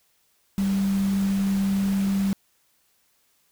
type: tone in noise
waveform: sine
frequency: 195.8 Hz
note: G3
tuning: 2 cents flat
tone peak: -20 dBFS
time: 0.58-2.33 s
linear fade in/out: 0 ms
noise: pink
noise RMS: -38 dBFS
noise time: 0.58-2.33 s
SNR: +15 dB
effects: white hiss -66 dBFS RMS until 3.51 s